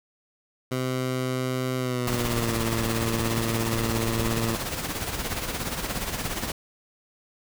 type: tone with pitch glide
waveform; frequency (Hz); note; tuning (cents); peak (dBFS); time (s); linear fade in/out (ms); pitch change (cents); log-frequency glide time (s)
15% pulse; 128.5 to 113.82; C3 to A#2; -31 to -41; -19; 0.71-4.56; 10; -210; 1.77-2.56
type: noise with tremolo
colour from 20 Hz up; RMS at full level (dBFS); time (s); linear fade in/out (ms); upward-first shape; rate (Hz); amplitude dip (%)
pink; -28; 2.07-6.52; 2; sine; 17; 55
effects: none